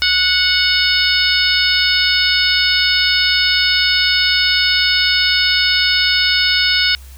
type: harmonic tone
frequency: 736 Hz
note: F#5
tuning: 9 cents flat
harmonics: 2 / 3 / 4 / 5 / 6 / 7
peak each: -19 / -19 / -19 / -19 / -19 / -19 dBFS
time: 0.02-6.95 s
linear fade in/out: 0 ms
effects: added 66 Hz sine -34 dBFS peak until 7.17 s + white hiss -45 dBFS RMS until 7.17 s